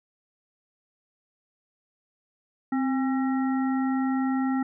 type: harmonic tone with a mistuned harmonic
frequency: 270 Hz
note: C#4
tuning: 45 cents flat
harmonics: 1 / 3 / 5 / 7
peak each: -23 / -33 / -37 / -40 dBFS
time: 2.72-4.63 s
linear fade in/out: 5 ms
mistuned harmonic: 1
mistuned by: -53 cents
effects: none